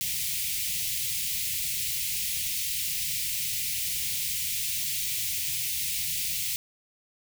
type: band-stop noise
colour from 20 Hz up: white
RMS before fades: -30 dBFS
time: 0.01-6.56 s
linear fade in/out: 0 ms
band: 170 to 2100 Hz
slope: 48 dB/octave
effects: none